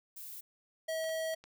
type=noise; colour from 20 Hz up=violet; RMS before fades=-46 dBFS; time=0.16-0.41 s; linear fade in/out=10 ms
type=tone; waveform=square; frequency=643 Hz; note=E5; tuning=43 cents flat; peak=-34 dBFS; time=0.88-1.35 s; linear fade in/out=10 ms
type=clicks; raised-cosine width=0.2 ms; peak=-36 dBFS; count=4; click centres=1.042 / 1.093 / 1.337 / 1.44 s
effects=none